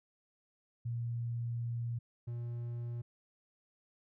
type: tone pair in turn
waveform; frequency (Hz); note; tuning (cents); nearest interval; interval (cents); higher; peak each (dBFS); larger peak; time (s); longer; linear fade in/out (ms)
sine / triangle; 118 / 119.03; A#2 / A#2; +22 / +37; unison; 15; second; -34 / -35; first; 0.85-1.99 / 2.27-3.02; first; 10
effects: none